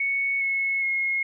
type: tone with pitch steps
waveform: sine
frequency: 2217 / 2188 / 2159 Hz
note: C#7 / C#7 / C#7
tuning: 0 / -23 / -46 cents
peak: -22 dBFS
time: 0-1.23 s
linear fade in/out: 5 ms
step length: 410 ms
effects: none